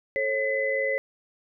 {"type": "tone cluster", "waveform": "sine", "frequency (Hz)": [438.3, 543, 2017], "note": ["A4", "C#5", "B6"], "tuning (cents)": [-7, -36, 36], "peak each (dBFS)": [-32, -26, -27], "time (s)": [0.16, 0.98], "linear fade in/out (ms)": 0, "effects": []}